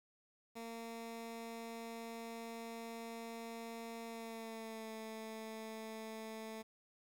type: tone with pitch glide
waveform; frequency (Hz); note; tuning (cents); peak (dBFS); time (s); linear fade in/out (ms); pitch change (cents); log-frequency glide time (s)
15% pulse; 229.4 to 220.8; A#3 to A3; -28 to +6; -39; 0.55-6.63; 20; -66; 4.06-4.92
effects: 11-bit